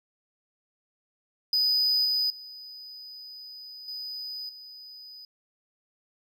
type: tone with level steps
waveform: triangle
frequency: 4982 Hz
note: D#8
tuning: 1 cent sharp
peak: -20 / -22 / -40 / -33 / -42 dBFS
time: 1.53-5.25 s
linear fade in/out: 2 ms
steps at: 2.05 / 2.3 / 3.88 / 4.49 s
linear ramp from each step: 2 ms
effects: none